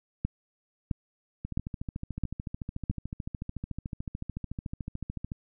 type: two click trains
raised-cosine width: 5 ms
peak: -15 / -22 dBFS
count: 5 / 54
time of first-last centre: 0.25-2.899 / 1.45-5.319 s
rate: 1.51 / 13.7 Hz
effects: none